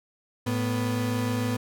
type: tone pair together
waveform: 35% pulse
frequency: 110 / 246.9 Hz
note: A2 / B3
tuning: 0 / 0 cents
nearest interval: octave + major second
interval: 1400 cents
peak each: -26 dBFS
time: 0.46-1.57 s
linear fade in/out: 10 ms
effects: none